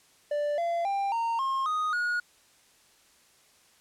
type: tone with pitch steps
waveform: triangle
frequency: 587.3 / 682.5 / 793.1 / 921.6 / 1070.9 / 1244.4 / 1446.1 Hz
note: D5 / F5 / G5 / A#5 / C6 / D#6 / F#6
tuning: 0 / -40 / +20 / -20 / +40 / 0 / -40 cents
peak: -24 dBFS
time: 0.31-2.2 s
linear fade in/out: 5 ms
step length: 270 ms
effects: white hiss -61 dBFS RMS until 3.8 s + low-pass 10000 Hz 12 dB/octave